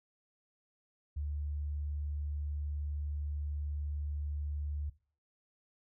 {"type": "tone", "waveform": "sine", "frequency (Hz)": 73.42, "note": "D2", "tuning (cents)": 0, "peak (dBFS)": -34, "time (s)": [1.16, 4.9], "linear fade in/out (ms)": 10, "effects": ["noise-tail reverb RT60 0.4 s tail -19 dB re dry"]}